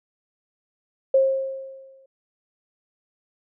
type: tone with exponential decay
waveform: sine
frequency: 535 Hz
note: C5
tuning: 38 cents sharp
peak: -12 dBFS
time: 1.14-2.06 s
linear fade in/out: 5 ms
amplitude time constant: 200 ms
effects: none